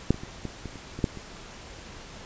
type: clicks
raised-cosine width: 3 ms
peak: -6 / -23 / -25 / -19 / -22 / -29 / -23 / -9 / -26 dBFS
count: 9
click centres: 0.106 / 0.144 / 0.235 / 0.453 / 0.657 / 0.757 / 0.99 / 1.042 / 1.173 s
effects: pink hiss -44 dBFS RMS until 2.25 s + resampled to 16000 Hz